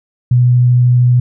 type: tone with vibrato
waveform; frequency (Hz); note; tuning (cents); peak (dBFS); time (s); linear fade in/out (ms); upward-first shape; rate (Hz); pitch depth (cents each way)
sine; 123.47; B2; 0; -6; 0.31-1.2; 5; triangle; 13; 8
effects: none